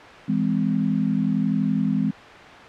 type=chord; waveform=sine; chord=E augmented; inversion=none; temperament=just; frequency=164.81 / 206 / 257.5 Hz; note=E3 / G#3 / B#3; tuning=0 / -14 / -28 cents; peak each=-25 / -22 / -24 dBFS; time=0.28-2.11 s; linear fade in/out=10 ms; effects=white hiss -40 dBFS RMS until 2.68 s + low-pass 2000 Hz 12 dB/octave